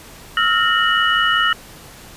sine tone cluster, 1302 / 1407 / 1838 / 2936 Hz, E6 / F6 / A#6 / F#7, -22 / +12 / -25 / -14 cents, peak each -19 dBFS, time 0.37-1.53 s, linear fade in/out 2 ms, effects pink hiss -40 dBFS RMS until 2.16 s + resampled to 32000 Hz

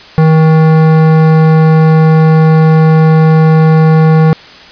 sine tone with hard clipping, 158.6 Hz, D#3, 33 cents sharp, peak -5 dBFS, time 0.18-4.33 s, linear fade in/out 0 ms, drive 16 dB, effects white hiss -33 dBFS RMS until 4.71 s + resampled to 11025 Hz

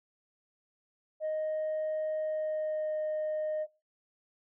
sine tone with pitch glide, 622 to 616.6 Hz, D#5 to D#5, -1 to -16 cents, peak -28 dBFS, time 1.2-3.67 s, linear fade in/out 50 ms, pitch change -15 cents, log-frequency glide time 2.2-2.97 s, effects noise-tail reverb RT60 0.3 s tail -23 dB re dry + tanh soft clip ceiling -28 dBFS

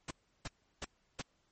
pink noise bursts, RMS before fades -40 dBFS, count 4, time 0.08-1.216 s, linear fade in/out 5 ms, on 29 ms, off 340 ms, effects pink hiss -75 dBFS RMS until 1.51 s + MP3 32 kbps

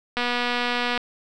click train, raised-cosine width 0.3 ms, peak -9 dBFS, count 197, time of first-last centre 0.17-0.977 s, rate 243 Hz, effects none

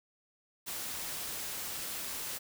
white noise, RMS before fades -39 dBFS, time 0.66-2.39 s, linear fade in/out 20 ms, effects none

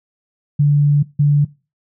sine tone pair in turn, 145.3 / 145.3 Hz, D3 / D3, -18 / -18 cents, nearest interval unison, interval 0 cents, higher neither, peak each -9 dBFS, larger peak neither, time 0.59-1.03 / 1.19-1.45 s, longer first, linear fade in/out 10 ms, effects noise-tail reverb RT60 0.3 s tail -21 dB re dry

